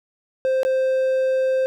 triangle tone with dropouts, 523.3 Hz, C5, in tune, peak -15 dBFS, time 0.45-1.66 s, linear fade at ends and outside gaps 0 ms, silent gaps 0.632-0.65 s, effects none

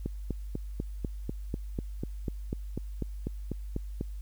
click train, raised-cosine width 3 ms, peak -19 dBFS, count 17, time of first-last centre 0.06-4.011 s, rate 4.05 Hz, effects added 50 Hz sine -36 dBFS peak until 4.21 s + white hiss -64 dBFS RMS until 4.21 s

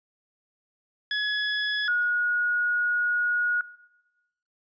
25% pulse / sine tone pair in turn, 1691 / 1447.9 Hz, G#6 / F#6, +31 / -38 cents, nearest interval minor third, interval 269 cents, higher first, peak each -21 dBFS, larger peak neither, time 1.11-1.88 / 1.88-3.61 s, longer second, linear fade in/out 2 ms, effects noise-tail reverb RT60 1.0 s tail -20 dB re dry + resampled to 16000 Hz

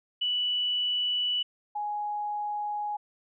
sine tone pair in turn, 2960 / 832.9 Hz, F#7 / G#5, 0 / +5 cents, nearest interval octave + minor seventh, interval 2195 cents, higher first, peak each -25 / -29 dBFS, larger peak first, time 0.21-1.43 / 1.75-2.97 s, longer neither, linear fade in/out 10 ms, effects none

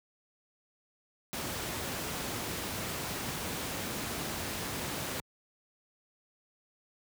pink noise, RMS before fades -36 dBFS, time 1.33-5.2 s, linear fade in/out 0 ms
40% pulse tone with exponential decay, 138.59 Hz, C#3, in tune, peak -34 dBFS, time 3.28-3.43 s, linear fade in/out 5 ms, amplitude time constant 31 ms
effects high-pass 80 Hz 12 dB/octave

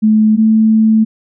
sine tone pair in turn, 216.2 / 219.7 Hz, A3 / A3, -30 / -2 cents, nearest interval unison, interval 28 cents, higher second, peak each -6 dBFS, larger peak neither, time 0.02-0.37 / 0.37-1.05 s, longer second, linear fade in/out 20 ms, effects none

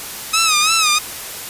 10% pulse tone with vibrato, 1267 Hz, D#6, 31 cents sharp, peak -4 dBFS, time 0.33-0.99 s, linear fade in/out 10 ms, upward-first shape sine, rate 3 Hz, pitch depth 95 cents each way, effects white hiss -29 dBFS RMS until 1.49 s + resampled to 32000 Hz

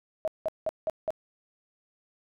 sine tone bursts, 634 Hz, D#5, 32 cents sharp, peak -25 dBFS, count 5, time 0.25-1.105 s, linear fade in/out 0 ms, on 27 ms, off 180 ms, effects none

